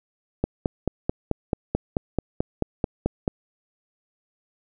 click train, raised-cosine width 2 ms, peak -8 dBFS, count 14, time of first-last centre 0.44-3.278 s, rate 4.58 Hz, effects none

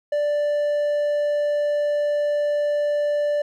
triangle tone, 587.3 Hz, D5, in tune, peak -17 dBFS, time 0.12-3.42 s, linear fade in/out 5 ms, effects none

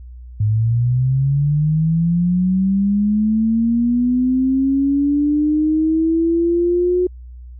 sine linear sweep, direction up, 103.83 to 363.7 Hz, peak -13 dBFS, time 0.4-7.07 s, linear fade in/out 5 ms, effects added 61 Hz sine -33 dBFS peak until 7.59 s

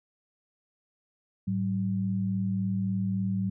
sine tone pair together, 106.9 / 190.47 Hz, A2 / G3, -49 / -50 cents, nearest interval minor seventh, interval 999 cents, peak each -31 / -27 dBFS, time 1.47-3.5 s, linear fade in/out 10 ms, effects none

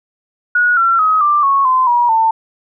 sine tone with pitch steps, 1455 / 1357.6 / 1266.7 / 1181.8 / 1102.7 / 1028.8 / 959.9 / 895.7 Hz, F#6 / F6 / D#6 / D6 / C#6 / C6 / B5 / A5, -29 / -49 / +31 / +10 / -9 / -30 / -50 / +31 cents, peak -9 dBFS, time 0.55-2.31 s, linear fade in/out 5 ms, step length 220 ms, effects none

